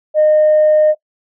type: tone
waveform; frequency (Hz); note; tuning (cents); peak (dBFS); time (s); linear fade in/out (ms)
sine; 613; D#5; -26; -6; 0.14-0.95; 50
effects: noise-tail reverb RT60 0.1 s tail -20 dB re dry + tanh soft clip ceiling -4 dBFS